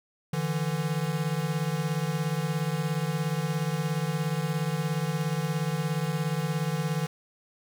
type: beating tone pair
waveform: square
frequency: 148.6 / 165.6 Hz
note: D3 / E3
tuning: +21 / +8 cents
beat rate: 17 Hz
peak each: -30 dBFS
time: 0.33-7.07 s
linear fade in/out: 5 ms
effects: none